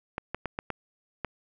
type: clicks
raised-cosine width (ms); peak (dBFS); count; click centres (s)
0.5; -16; 6; 0.181 / 0.346 / 0.457 / 0.589 / 0.703 / 1.247
effects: none